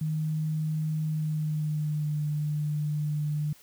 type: tone with pitch glide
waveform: sine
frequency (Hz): 155.56 to 149.83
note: D#3 to D3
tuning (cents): 0 to +35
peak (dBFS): -26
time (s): 0.01-3.53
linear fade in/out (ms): 5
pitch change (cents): -65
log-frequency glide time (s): 1.06-2.18
effects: white hiss -56 dBFS RMS until 3.62 s